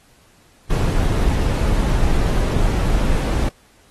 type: noise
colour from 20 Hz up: brown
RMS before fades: -17 dBFS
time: 0.7-3.49 s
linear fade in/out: 5 ms
effects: pink hiss -54 dBFS RMS until 3.9 s + AAC 32 kbps

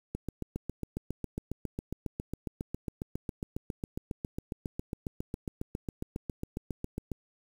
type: click train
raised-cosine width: 3 ms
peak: -21 dBFS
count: 52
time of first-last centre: 0.15-7.117 s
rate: 7.32 Hz
effects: 8-bit

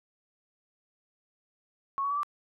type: tone with pitch steps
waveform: sine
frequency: 1101 / 1124.1 / 1147.8 / 1171.9 Hz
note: C#6 / C#6 / D6 / D6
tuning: -12 / +24 / -40 / -4 cents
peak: -27 dBFS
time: 1.98-2.232 s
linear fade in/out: 0 ms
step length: 63 ms
effects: none

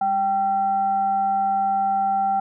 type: tone with frequency modulation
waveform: sine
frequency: 780 Hz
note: G5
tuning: 9 cents flat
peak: -18 dBFS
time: 0.01-2.4 s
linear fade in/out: 5 ms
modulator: 579 Hz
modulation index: 0.29
effects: none

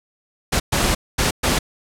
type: noise bursts at uneven times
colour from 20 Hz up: pink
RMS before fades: -18 dBFS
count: 4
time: 0.52-0.6 / 0.72-0.95 / 1.18-1.31 / 1.43-1.59 s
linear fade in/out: 10 ms
effects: low-pass 11000 Hz 12 dB/octave

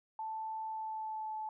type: tone with pitch glide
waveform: sine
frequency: 880 to 867.4 Hz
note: A5 to A5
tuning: 0 to -25 cents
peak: -37 dBFS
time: 0.19-1.49 s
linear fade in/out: 2 ms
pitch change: -25 cents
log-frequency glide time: 0.64-1.37 s
effects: none

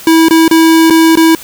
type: tone with dropouts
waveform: square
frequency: 325.1 Hz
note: E4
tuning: 24 cents flat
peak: -4 dBFS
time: 0.07-1.35 s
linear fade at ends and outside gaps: 2 ms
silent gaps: 0.285-0.308 / 0.48-0.511 / 0.9-0.906 / 1.155-1.172 s
effects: white hiss -30 dBFS RMS until 1.43 s

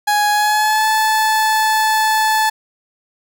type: tone with pitch glide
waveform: 30% pulse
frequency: 832 to 870.8 Hz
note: G#5 to A5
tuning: +3 to -18 cents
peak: -10 dBFS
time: 0.07-2.5 s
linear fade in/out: 10 ms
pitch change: +79 cents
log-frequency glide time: 0.31-0.87 s
effects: none

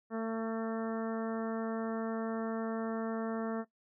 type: harmonic tone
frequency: 224.5 Hz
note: A3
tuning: 35 cents sharp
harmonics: 1 / 2 / 3 / 4 / 5 / 6 / 7 / 8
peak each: -35 / -37 / -42 / -48 / -46 / -47 / -54 / -52 dBFS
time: 0.1-3.65 s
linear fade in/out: 50 ms
effects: noise-tail reverb RT60 0.1 s tail -17 dB re dry

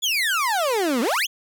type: exponential two-way sweep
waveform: 30% pulse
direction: down then up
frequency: 3520 to 220 to 3520 Hz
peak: -17 dBFS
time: 0.02-1.27 s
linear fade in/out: 20 ms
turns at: 1.01 s
effects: none

